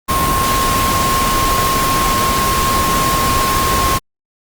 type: tone in noise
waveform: sine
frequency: 1071 Hz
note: C6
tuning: 40 cents sharp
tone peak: -15 dBFS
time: 0.08-3.99 s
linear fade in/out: 20 ms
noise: pink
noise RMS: -17 dBFS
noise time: 0.08-3.99 s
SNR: -1 dB
effects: Opus 32 kbps